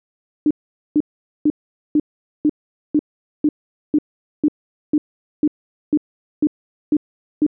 sine tone bursts, 300 Hz, D4, 37 cents sharp, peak -11 dBFS, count 15, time 0.46-7.465 s, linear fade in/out 2 ms, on 47 ms, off 450 ms, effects none

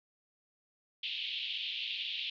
pink band-pass noise, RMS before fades -38 dBFS, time 1.03-2.3 s, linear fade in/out 5 ms, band 2700 to 3700 Hz, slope 48 dB/octave, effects none

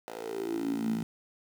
10% pulse tone with high-pass filter sweep, 56.3 Hz, A1, 40 cents sharp, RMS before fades -33 dBFS, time 0.08-1.03 s, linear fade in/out 0 ms, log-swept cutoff 560 to 190 Hz, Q 8.8, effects 9-bit

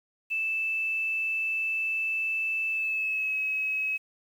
sine tone with pitch glide, 2637 to 2562 Hz, E7 to E7, 0 to -50 cents, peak -26 dBFS, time 0.3-3.98 s, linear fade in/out 20 ms, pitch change -50 cents, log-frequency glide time 2.7-3.36 s, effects 9-bit

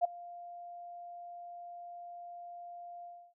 sine tone with ADSR envelope, 698.5 Hz, F5, in tune, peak -22 dBFS, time 0.01-3.34 s, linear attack 35 ms, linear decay 10 ms, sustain -22 dB, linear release 300 ms, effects none

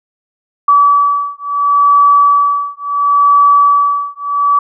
sine beating tone pair, 1147 / 1147.72 Hz, D6 / D6, -41 / -40 cents, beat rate 0.72 Hz, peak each -10 dBFS, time 0.68-4.59 s, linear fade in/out 5 ms, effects none

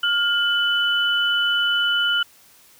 sine tone pair together, 1412 / 2992 Hz, F6 / F#7, +19 / +19 cents, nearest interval octave + minor second, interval 1300 cents, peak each -20 dBFS, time 0.03-2.23 s, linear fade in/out 5 ms, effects white hiss -52 dBFS RMS until 2.79 s

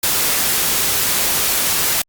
white noise, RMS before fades -17 dBFS, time 0.03-2.02 s, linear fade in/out 5 ms, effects Opus 48 kbps

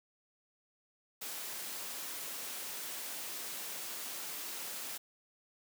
white high-pass noise, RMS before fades -42 dBFS, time 1.21-4.98 s, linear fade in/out 10 ms, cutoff 210 Hz, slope 12 dB/octave, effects none

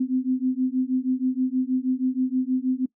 sine beating tone pair, 254.1 / 260.4 Hz, B3 / C4, +49 / -8 cents, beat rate 6.3 Hz, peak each -24 dBFS, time 0-2.86 s, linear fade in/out 10 ms, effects noise-tail reverb RT60 0.1 s tail -21 dB re dry

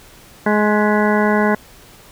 harmonic tone with a mistuned harmonic, 210.1 Hz, G#3, 20 cents sharp, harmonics 1 / 2 / 3 / 4 / 5 / 7 / 8 / 9, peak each -16 / -19 / -21 / -22 / -23 / -24 / -25 / -26 dBFS, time 0.46-1.55 s, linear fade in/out 5 ms, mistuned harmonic 9, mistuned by +69 cents, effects pink hiss -44 dBFS RMS until 2.11 s

